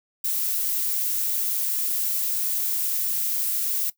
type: noise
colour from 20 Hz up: violet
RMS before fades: -25 dBFS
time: 0.24-3.9 s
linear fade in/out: 5 ms
effects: noise-tail reverb RT60 0.1 s tail -18 dB re dry